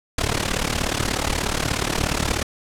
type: noise with amplitude modulation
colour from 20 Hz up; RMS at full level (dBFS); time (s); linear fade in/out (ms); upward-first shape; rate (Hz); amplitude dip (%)
pink; -19; 0.18-2.43; 5; sine; 36.7; 85
effects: low-pass 9000 Hz 12 dB/octave